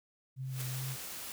sine tone with vibrato, 130 Hz, C3, 11 cents flat, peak -36 dBFS, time 0.36-0.97 s, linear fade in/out 50 ms, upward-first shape sine, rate 2.5 Hz, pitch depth 24 cents each way
white noise with exponential growth, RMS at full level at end -40 dBFS, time 0.36-0.62 s, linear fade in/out 5 ms, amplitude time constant 56 ms
white noise, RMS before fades -43 dBFS, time 0.6-1.32 s, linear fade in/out 0 ms
effects none

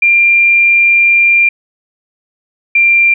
sine tone pair in turn, 2385 / 2376 Hz, D7 / D7, +26 / +20 cents, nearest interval unison, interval 6 cents, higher first, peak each -5 dBFS, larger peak neither, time 0.02-1.49 / 2.75-3.14 s, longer first, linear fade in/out 5 ms, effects none

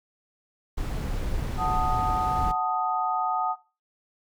brown noise, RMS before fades -29 dBFS, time 0.77-2.52 s, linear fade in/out 10 ms
sine chord, D# diminished, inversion first, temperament equal, 740 / 880 / 1244.5 Hz, F#5 / A5 / D#6, 0 / 0 / 0 cents, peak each -27 / -29 / -28 dBFS, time 1.57-3.56 s, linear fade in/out 50 ms
effects noise-tail reverb RT60 0.3 s tail -18 dB re dry

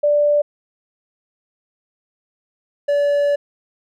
sine / triangle tone pair in turn, 587.3 / 575.2 Hz, D5 / D5, 0 / -36 cents, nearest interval unison, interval 36 cents, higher first, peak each -12 dBFS, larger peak neither, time 0.03-0.42 / 2.88-3.36 s, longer second, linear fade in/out 10 ms, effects none

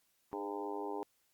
harmonic tone with a mistuned harmonic, 101 Hz, G#2, 48 cents flat, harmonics 3 / 4 / 5 / 6 / 7 / 8 / 9 / 10, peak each -44 / -41 / -49 / -52 / -53 / -45 / -45 / -52 dBFS, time 0.33-1.03 s, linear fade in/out 0 ms, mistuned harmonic 4, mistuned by +21 cents, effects white hiss -75 dBFS RMS until 1.33 s + Opus 48 kbps

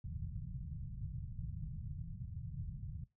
white low-pass noise, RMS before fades -44 dBFS, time 0.04-3.04 s, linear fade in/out 5 ms, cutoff 160 Hz, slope 48 dB/octave, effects noise-tail reverb RT60 0.2 s tail -19 dB re dry

